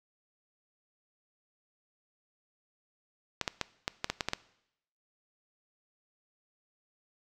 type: clicks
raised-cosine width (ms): 0.2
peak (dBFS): -12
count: 9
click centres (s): 3.413 / 3.478 / 3.613 / 3.879 / 4.044 / 4.1 / 4.208 / 4.286 / 4.334
effects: noise-tail reverb RT60 0.8 s tail -20 dB re dry